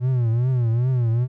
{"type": "tone with vibrato", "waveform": "triangle", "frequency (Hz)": 121.5, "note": "B2", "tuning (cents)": -28, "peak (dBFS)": -15, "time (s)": [0, 1.28], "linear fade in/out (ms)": 50, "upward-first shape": "triangle", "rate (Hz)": 2.5, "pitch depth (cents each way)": 150, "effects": []}